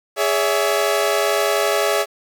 sawtooth chord, C# minor, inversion second, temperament equal with one note detuned, 415.3 / 567.7 / 659.3 Hz, G#4 / C#5 / E5, 0 / +41 / 0 cents, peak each -17 dBFS, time 0.16-2.06 s, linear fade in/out 50 ms, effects 8-bit

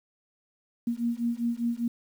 sine beating tone pair, 233.1 / 238.1 Hz, A#3 / A#3, 0 / +37 cents, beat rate 5 Hz, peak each -29 dBFS, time 0.87-1.88 s, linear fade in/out 5 ms, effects 9-bit

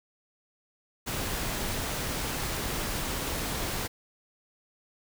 pink noise, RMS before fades -32 dBFS, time 1.06-3.88 s, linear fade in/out 20 ms, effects none

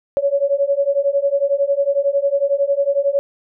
sine beating tone pair, 554.4 / 565.4 Hz, C#5 / C#5, 0 / +34 cents, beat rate 11 Hz, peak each -18 / -17 dBFS, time 0.17-3.19 s, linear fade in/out 0 ms, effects none

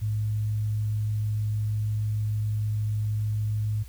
sine tone, 106.6 Hz, G#2, 46 cents sharp, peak -24 dBFS, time 0.01-3.84 s, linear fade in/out 20 ms, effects added 60 Hz sine -41 dBFS peak until 3.88 s + white hiss -55 dBFS RMS until 3.88 s

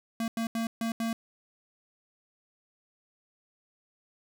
square tone bursts at uneven times, 227.8 Hz, A#3, 40 cents flat, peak -29 dBFS, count 5, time 0.2-0.28 / 0.37-0.47 / 0.55-0.67 / 0.81-0.92 / 1-1.13 s, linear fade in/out 2 ms, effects none

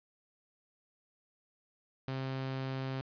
sawtooth tone, 132.7 Hz, C3, 25 cents sharp, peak -31 dBFS, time 2.08-3.01 s, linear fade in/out 0 ms, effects resampled to 11025 Hz + 10-bit

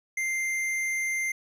triangle tone with hard clipping, 2093 Hz, C7, in tune, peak -28 dBFS, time 0.17-1.32 s, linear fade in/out 5 ms, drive 14 dB, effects none

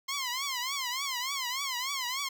10% pulse tone with vibrato, 1048 Hz, C6, 2 cents sharp, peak -23 dBFS, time 0.08-2.29 s, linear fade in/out 10 ms, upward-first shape triangle, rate 3.4 Hz, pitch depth 170 cents each way, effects none

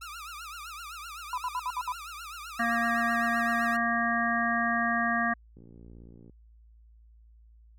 sawtooth tone with vibrato, 1286 Hz, E6, 43 cents flat, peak -36 dBFS, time 0.01-3.77 s, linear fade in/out 10 ms, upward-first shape triangle, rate 7.8 Hz, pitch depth 200 cents each way
sine tone bursts, 1000 Hz, B5, 21 cents sharp, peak -28 dBFS, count 6, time 1.33-1.922 s, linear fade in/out 2 ms, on 47 ms, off 62 ms
harmonic tone, 233.1 Hz, A#3, in tune, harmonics 1 / 3 / 5 / 7 / 8, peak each -31 / -31 / -31 / -31 / -31 dBFS, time 2.59-5.34 s, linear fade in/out 10 ms
click train, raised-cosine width 3 ms, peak -38 dBFS, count 43, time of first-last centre 5.57-6.297 s, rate 57.8 Hz
effects added 56 Hz sine -53 dBFS peak until 7.78 s

